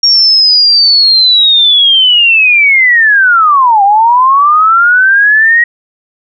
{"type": "linear two-way sweep", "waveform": "sine", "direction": "down then up", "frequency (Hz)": [5588, 780, 1905], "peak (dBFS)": -3, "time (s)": [0.03, 5.64], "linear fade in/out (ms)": 5, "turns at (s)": 3.83, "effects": []}